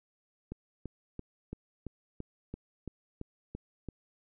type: click train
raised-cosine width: 3 ms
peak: -26 dBFS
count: 11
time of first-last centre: 0.52-3.887 s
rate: 2.97 Hz
effects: none

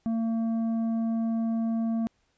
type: tone with tanh clipping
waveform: triangle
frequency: 226.8 Hz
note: A#3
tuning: 47 cents flat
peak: -26 dBFS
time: 0.06-2.07 s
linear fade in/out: 0 ms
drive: 11 dB
effects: pink hiss -71 dBFS RMS until 2.37 s + resampled to 16000 Hz

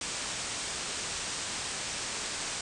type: low-pass noise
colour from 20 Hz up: white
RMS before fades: -36 dBFS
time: 0.01-2.61 s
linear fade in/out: 2 ms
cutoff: 8900 Hz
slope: 96 dB/octave
effects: none

